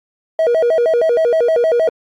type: tone with vibrato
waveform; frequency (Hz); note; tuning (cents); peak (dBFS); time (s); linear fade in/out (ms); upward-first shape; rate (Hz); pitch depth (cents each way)
triangle; 554.4; C#5; 0; -8; 0.39-1.89; 2; square; 6.4; 260
effects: tanh soft clip ceiling -5 dBFS + Opus 48 kbps